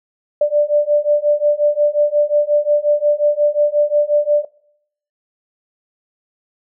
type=beating tone pair; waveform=sine; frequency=587.3 / 592.9 Hz; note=D5 / D5; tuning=0 / +16 cents; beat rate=5.6 Hz; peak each=-15 dBFS; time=0.41-4.45 s; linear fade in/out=5 ms; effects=noise-tail reverb RT60 0.7 s tail -21 dB re dry